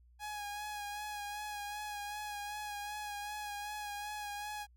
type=tone with vibrato; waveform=sawtooth; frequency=830 Hz; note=G#5; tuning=1 cent flat; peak=-36 dBFS; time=0.19-4.67 s; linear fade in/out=50 ms; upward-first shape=sine; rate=2.6 Hz; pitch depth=27 cents each way; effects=added 60 Hz sine -60 dBFS peak until 4.76 s